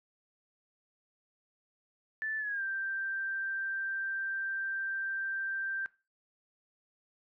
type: tone with pitch glide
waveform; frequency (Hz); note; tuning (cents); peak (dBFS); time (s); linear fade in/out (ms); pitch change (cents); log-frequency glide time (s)
sine; 1754 to 1571.7; A6 to G6; -6 to +4; -32; 2.22-5.86; 0; -190; 2.38-2.63
effects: noise-tail reverb RT60 0.3 s tail -19 dB re dry